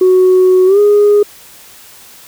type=tone with pitch glide; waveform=sine; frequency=370 to 412.9 Hz; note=F#4 to G#4; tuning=0 to -10 cents; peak=-3 dBFS; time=0.01-1.23 s; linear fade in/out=5 ms; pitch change=+190 cents; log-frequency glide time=0.66-0.79 s; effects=tanh soft clip ceiling -2 dBFS + white hiss -38 dBFS RMS until 2.27 s